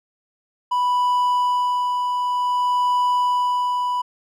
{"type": "tone with tremolo", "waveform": "triangle", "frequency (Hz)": 987.8, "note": "B5", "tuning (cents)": 0, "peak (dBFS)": -14, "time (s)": [0.71, 4.02], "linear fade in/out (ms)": 10, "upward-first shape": "sine", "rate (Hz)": 0.54, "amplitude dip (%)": 35, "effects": []}